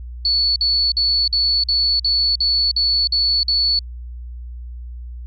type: tone bursts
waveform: sine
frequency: 4435 Hz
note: C#8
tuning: in tune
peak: -14 dBFS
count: 10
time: 0.25-3.791 s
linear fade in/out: 2 ms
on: 310 ms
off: 49 ms
effects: added 60 Hz sine -29 dBFS peak until 5.26 s